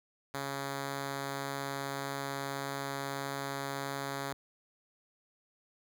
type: tone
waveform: 5% pulse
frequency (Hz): 138.59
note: C#3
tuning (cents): 0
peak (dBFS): -24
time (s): 0.34-4.33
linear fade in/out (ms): 2
effects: none